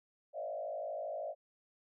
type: tone with frequency modulation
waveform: sine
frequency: 622.3 Hz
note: D#5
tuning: in tune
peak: -37 dBFS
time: 0.33-1.35 s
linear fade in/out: 50 ms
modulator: 52.7 Hz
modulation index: 1.4
effects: none